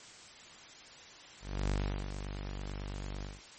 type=tone with ADSR envelope; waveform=sawtooth; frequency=49 Hz; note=G1; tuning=in tune; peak=-25 dBFS; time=1.4-3.42 s; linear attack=290 ms; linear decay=380 ms; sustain=-9 dB; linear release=200 ms; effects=white hiss -52 dBFS RMS until 3.58 s + MP3 32 kbps